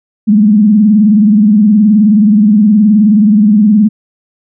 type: tone with vibrato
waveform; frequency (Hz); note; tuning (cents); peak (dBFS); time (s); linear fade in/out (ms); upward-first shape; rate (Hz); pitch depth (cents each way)
sine; 210.1; G#3; +20; -3; 0.27-3.89; 20; sine; 19; 110
effects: none